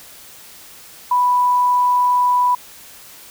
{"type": "tone", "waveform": "sine", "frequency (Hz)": 987.8, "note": "B5", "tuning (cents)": 0, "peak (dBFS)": -12, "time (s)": [1.11, 2.55], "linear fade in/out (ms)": 5, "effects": ["white hiss -41 dBFS RMS until 3.3 s"]}